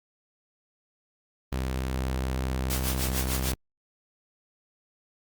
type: tone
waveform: sawtooth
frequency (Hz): 64.8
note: C2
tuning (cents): -16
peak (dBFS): -23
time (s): 1.52-3.54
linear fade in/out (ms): 0
type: noise with tremolo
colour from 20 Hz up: white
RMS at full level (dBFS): -29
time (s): 2.7-3.52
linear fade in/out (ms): 0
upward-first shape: triangle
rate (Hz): 6.7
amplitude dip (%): 90
effects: Opus 32 kbps